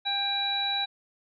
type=harmonic tone with a mistuned harmonic; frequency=797 Hz; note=G5; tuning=28 cents sharp; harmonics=1 / 2 / 3 / 5; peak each=-32 / -37 / -38 / -27 dBFS; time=0.05-0.86 s; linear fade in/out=20 ms; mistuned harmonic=5; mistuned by=-33 cents; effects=none